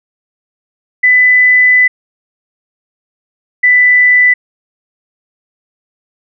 sine tone pair in turn, 1999 / 1987.9 Hz, B6 / B6, +20 / +11 cents, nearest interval unison, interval 9 cents, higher first, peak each -4 dBFS, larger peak neither, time 1.03-1.88 / 3.63-4.34 s, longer first, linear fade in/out 10 ms, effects none

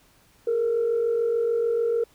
sine tone pair together, 418.8 / 465.6 Hz, G#4 / A#4, +15 / -2 cents, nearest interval major second, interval 183 cents, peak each -28 / -20 dBFS, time 0.47-2.04 s, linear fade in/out 5 ms, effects tanh soft clip ceiling -16 dBFS + pink hiss -59 dBFS RMS until 2.14 s

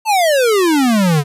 square exponential sweep, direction down, 909 to 137.5 Hz, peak -11 dBFS, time 0.05-1.24 s, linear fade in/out 50 ms, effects resampled to 32000 Hz

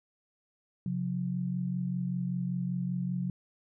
sine tone pair together, 134.85 / 180 Hz, C#3 / F#3, -47 / -47 cents, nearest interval perfect fourth, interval 500 cents, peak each -34 / -31 dBFS, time 0.86-3.3 s, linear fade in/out 2 ms, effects none

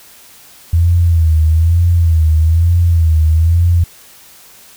sine tone with vibrato, 82.41 Hz, E2, in tune, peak -7 dBFS, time 0.73-3.84 s, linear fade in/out 5 ms, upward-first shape sine, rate 1.1 Hz, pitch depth 83 cents each way, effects white hiss -41 dBFS RMS until 4.76 s

